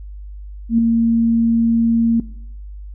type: tone with ADSR envelope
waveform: sine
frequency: 229.9 Hz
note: A#3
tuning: 24 cents flat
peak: -8 dBFS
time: 0.69-2.2 s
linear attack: 93 ms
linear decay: 3 ms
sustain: -3 dB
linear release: 3 ms
effects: noise-tail reverb RT60 0.7 s tail -19 dB re dry + added 50 Hz sine -30 dBFS peak until 2.94 s